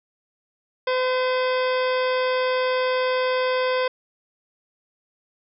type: harmonic tone with a mistuned harmonic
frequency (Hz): 510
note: C5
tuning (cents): -44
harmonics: 1 / 2 / 3 / 4 / 5 / 6 / 7 / 9 / 10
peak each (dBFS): -21 / -27 / -31 / -33 / -35 / -37 / -38 / -40 / -41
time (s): 0.87-3.88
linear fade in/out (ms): 5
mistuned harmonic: 6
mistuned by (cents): +90
effects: none